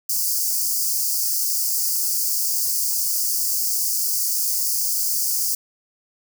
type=high-pass noise; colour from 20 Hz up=white; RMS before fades=-22 dBFS; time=0.09-5.55 s; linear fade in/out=5 ms; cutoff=4600 Hz; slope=96 dB/octave; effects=none